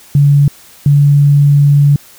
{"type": "tone pair in turn", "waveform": "sine", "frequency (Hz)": [143, 143.52], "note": ["D3", "D3"], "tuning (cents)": [-46, -40], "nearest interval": "unison", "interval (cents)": 6, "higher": "second", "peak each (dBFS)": -4, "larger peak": "neither", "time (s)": [[0.15, 0.48], [0.86, 1.96]], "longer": "second", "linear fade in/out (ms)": 2, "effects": ["white hiss -40 dBFS RMS until 2.18 s"]}